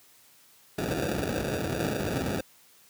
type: noise with sample-and-hold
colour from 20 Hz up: blue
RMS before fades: -29 dBFS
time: 0.78-2.41 s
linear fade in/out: 5 ms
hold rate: 1050 Hz
effects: white hiss -58 dBFS RMS until 2.89 s + high-pass 80 Hz 12 dB/octave

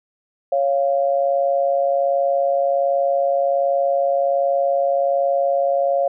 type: tone pair together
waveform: sine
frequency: 554.4 / 695.7 Hz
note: C#5 / F5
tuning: 0 / -7 cents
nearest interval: major third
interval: 393 cents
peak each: -17 / -20 dBFS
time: 0.52-6.08 s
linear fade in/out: 5 ms
effects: none

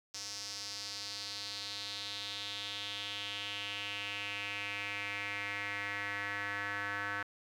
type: tone with band-pass filter sweep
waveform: square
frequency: 101.4 Hz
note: G#2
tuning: 41 cents flat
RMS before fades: -40 dBFS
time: 0.14-7.23 s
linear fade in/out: 5 ms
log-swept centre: 5500 to 1600 Hz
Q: 3.7
effects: 11-bit

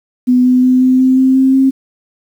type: tone with pitch steps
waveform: sine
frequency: 250 / 252.3 / 254.7 / 257 / 259.4 / 261.8 / 264.3 / 266.7 Hz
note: B3 / B3 / C4 / C4 / C4 / C4 / C4 / C4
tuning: +21 / +37 / -46 / -31 / -15 / +1 / +18 / +33 cents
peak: -6 dBFS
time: 0.27-1.71 s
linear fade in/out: 20 ms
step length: 180 ms
effects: 7-bit

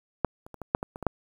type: clicks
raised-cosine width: 1 ms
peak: -8 / -30 / -27 / -22 / -6 / -17 / -24 / -21 / -8 dBFS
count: 9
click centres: 0.247 / 0.465 / 0.543 / 0.617 / 0.749 / 0.829 / 0.959 / 1.027 / 1.067 s
effects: 8-bit

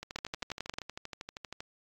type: two click trains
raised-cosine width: 0.2 ms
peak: -17 / -23 dBFS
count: 8 / 21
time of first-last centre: 0.16-0.785 / 0.03-1.605 s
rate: 11.2 / 12.7 Hz
effects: AAC 48 kbps

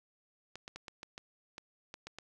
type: clicks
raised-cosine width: 0.2 ms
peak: -27 dBFS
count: 10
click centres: 0.556 / 0.679 / 0.76 / 0.882 / 1.031 / 1.179 / 1.581 / 1.941 / 2.07 / 2.186 s
effects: none

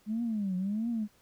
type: tone with vibrato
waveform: sine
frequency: 207.7 Hz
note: G#3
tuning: in tune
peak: -28 dBFS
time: 0.06-1.08 s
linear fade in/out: 50 ms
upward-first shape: triangle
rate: 1.5 Hz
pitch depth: 250 cents each way
effects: tanh soft clip ceiling -24 dBFS + pink hiss -65 dBFS RMS until 1.21 s

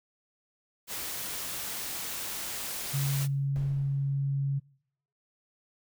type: noise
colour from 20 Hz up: white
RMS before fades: -36 dBFS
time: 0.87-3.28 s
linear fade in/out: 50 ms
type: tone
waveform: sine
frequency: 138.59 Hz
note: C#3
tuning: in tune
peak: -26 dBFS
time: 2.93-4.6 s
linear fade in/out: 20 ms
type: noise with exponential decay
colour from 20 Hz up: brown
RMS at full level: -40 dBFS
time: 3.56-4.62 s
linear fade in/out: 0 ms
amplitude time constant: 230 ms
effects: noise-tail reverb RT60 0.7 s tail -25 dB re dry

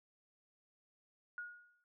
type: tone with exponential decay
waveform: sine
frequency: 1442 Hz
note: F#6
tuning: 45 cents flat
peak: -39 dBFS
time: 1.38-1.84 s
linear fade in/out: 1 ms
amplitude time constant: 100 ms
effects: noise-tail reverb RT60 0.1 s tail -20 dB re dry

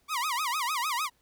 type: tone with vibrato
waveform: sawtooth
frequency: 1095 Hz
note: C#6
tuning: 22 cents flat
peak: -24 dBFS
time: 0.08-1.1 s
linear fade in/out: 50 ms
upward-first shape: sine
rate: 6.6 Hz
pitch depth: 270 cents each way
effects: pink hiss -69 dBFS RMS until 1.21 s

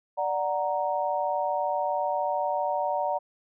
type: chord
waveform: sine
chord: D augmented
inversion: none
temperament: equal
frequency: 587.3 / 740 / 932.3 Hz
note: D5 / F#5 / A#5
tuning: 0 / 0 / 0 cents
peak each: -29 dBFS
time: 0.17-3.19 s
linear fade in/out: 20 ms
effects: none

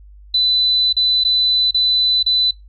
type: tone with dropouts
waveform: sine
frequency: 4000 Hz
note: B7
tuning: 21 cents sharp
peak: -12 dBFS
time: 0.34-2.51 s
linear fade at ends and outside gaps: 5 ms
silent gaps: 0.928-0.966 / 1.238-1.248 / 1.71-1.744 / 2.229-2.262 s
effects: noise-tail reverb RT60 0.2 s tail -24 dB re dry + added 50 Hz sine -39 dBFS peak until 2.68 s

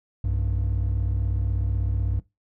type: tone pair together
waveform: triangle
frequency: 61.91 / 98 Hz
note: B1 / G2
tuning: +5 / 0 cents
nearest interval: minor sixth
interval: 795 cents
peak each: -22 / -22 dBFS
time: 0.24-2.2 s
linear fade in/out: 5 ms
effects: noise-tail reverb RT60 0.2 s tail -19 dB re dry + tanh soft clip ceiling -15 dBFS

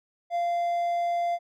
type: tone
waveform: triangle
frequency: 692 Hz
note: F5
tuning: 16 cents flat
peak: -22 dBFS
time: 0.3-1.39 s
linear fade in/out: 50 ms
effects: none

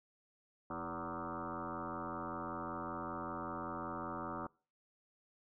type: tone with frequency modulation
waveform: sine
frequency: 748 Hz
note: F#5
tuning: 19 cents sharp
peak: -39 dBFS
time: 0.7-4.47 s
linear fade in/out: 5 ms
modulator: 85.2 Hz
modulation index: 7
effects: noise-tail reverb RT60 0.4 s tail -25 dB re dry

